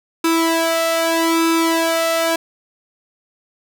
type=tone with flanger; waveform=sawtooth; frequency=329.4 Hz; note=E4; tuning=1 cent flat; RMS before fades=-17 dBFS; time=0.24-2.36 s; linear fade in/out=5 ms; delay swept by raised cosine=0.79 to 1.47 ms; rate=0.81 Hz; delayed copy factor=+0.85; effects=none